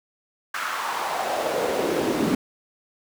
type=noise with high-pass filter sweep; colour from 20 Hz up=brown; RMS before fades=-25 dBFS; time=0.54-2.35 s; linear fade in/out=5 ms; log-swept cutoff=1400 to 250 Hz; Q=2.6; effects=none